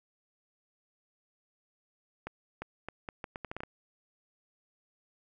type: accelerating click train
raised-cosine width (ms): 0.5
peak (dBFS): -23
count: 11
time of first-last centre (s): 2.27-3.635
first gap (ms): 350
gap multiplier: 0.76
effects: none